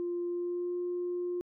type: tone with pitch glide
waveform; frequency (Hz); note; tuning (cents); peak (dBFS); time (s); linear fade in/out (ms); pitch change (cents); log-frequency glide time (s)
sine; 349.2 to 354.3; F4 to F4; 0 to +25; -30; 0-1.41; 0; +25; 0.27-0.76
effects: tanh soft clip ceiling -27 dBFS